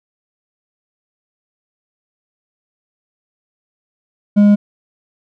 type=tone with hard clipping; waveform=triangle; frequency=205.3 Hz; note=G#3; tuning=20 cents flat; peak=-7 dBFS; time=4.36-4.56 s; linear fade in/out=20 ms; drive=7 dB; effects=none